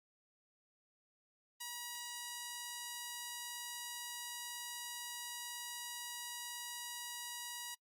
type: tone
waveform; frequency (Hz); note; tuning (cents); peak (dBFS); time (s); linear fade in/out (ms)
5% pulse; 961; B5; -48; -31; 1.6-7.75; 10
effects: noise-tail reverb RT60 0.1 s tail -24 dB re dry + Opus 32 kbps